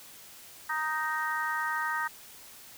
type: harmonic tone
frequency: 311.1 Hz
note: D#4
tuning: in tune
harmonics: 3 / 4 / 5 / 6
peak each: -34 / -34 / -34 / -34 dBFS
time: 0.69-2.08 s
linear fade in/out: 10 ms
effects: white hiss -50 dBFS RMS until 2.77 s